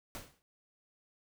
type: noise with exponential decay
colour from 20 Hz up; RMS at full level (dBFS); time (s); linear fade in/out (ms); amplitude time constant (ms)
pink; -41; 0.15-0.42; 0; 58
effects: none